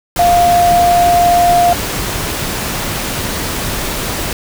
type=tone in noise; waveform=sine; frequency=700 Hz; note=F5; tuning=4 cents sharp; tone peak=-7 dBFS; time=0.19-1.73 s; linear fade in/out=2 ms; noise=pink; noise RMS=-19 dBFS; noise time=0.16-4.33 s; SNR=+9 dB; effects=none